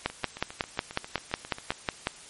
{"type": "two click trains", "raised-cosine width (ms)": 0.3, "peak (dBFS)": [-9, -22], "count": [12, 13], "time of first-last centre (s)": [[0.06, 2.071], [0.1, 1.719]], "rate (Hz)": [5.47, 7.41], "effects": ["white hiss -48 dBFS RMS until 2.29 s", "MP3 48 kbps"]}